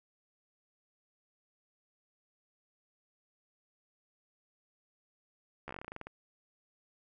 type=slowing click train; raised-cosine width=0.5 ms; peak=-27 dBFS; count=14; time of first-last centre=5.68-6.07 s; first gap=13 ms; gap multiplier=1.13; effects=none